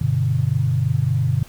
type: chord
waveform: sine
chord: G major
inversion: none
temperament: equal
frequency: 98 / 123.47 / 146.83 Hz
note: G2 / B2 / D3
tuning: 0 / 0 / 0 cents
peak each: -23 / -19 / -21 dBFS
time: 0.01-1.43 s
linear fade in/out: 5 ms
effects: pink hiss -46 dBFS RMS until 1.48 s